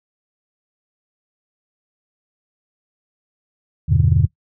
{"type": "chord", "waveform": "sine", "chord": "E minor seventh", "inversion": "none", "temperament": "just", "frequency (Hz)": [82.41, 98.89, 123.61, 148.33], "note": ["E2", "G2", "B2", "D3"], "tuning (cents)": [0, 16, 2, 18], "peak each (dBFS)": -17, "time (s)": [3.88, 4.27], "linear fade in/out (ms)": 20, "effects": ["noise-tail reverb RT60 0.1 s tail -18 dB re dry", "tanh soft clip ceiling -2 dBFS"]}